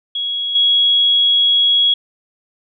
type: tone with level steps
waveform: sine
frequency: 3327 Hz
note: G#7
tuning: 2 cents sharp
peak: -18 / -10 dBFS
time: 0.15-1.94 s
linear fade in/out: 5 ms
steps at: 0.55 s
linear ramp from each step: 5 ms
effects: none